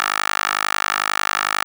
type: tone with high-pass filter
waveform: 10% pulse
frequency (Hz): 51.1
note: G#1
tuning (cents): -27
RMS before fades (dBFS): -21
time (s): 0-1.64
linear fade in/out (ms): 0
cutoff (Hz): 1300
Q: 2.3
effects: none